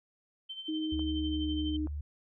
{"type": "tone with tremolo", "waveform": "sine", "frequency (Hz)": 3100, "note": "G7", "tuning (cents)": -20, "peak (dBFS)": -37, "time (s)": [0.49, 1.77], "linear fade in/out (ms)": 10, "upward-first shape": "sine", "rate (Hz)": 12, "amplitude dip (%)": 65}
{"type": "tone with pitch glide", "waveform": "sine", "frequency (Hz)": [313, 306.4], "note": ["D#4", "D#4"], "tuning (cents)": [10, -27], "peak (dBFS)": -31, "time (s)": [0.68, 1.87], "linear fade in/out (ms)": 10, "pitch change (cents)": -37, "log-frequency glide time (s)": [0.99, 1.52]}
{"type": "tone", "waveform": "sine", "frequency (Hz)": 73.42, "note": "D2", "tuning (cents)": 0, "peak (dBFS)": -34, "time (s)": [0.92, 2.01], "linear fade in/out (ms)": 5}
{"type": "clicks", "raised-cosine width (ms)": 1, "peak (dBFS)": -34, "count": 2, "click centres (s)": [0.994, 1.872]}
{"effects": []}